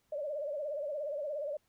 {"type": "tone with vibrato", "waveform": "sine", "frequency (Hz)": 586, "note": "D5", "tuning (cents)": -4, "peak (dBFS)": -34, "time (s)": [0.12, 1.57], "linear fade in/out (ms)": 5, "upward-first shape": "sine", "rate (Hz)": 17, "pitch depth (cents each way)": 100, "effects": ["pink hiss -75 dBFS RMS until 1.68 s"]}